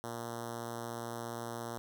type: tone with notch filter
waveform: 5% pulse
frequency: 117.2 Hz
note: A#2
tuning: 10 cents sharp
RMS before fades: -41 dBFS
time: 0.04-1.78 s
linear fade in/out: 0 ms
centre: 2500 Hz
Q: 0.69
effects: 11-bit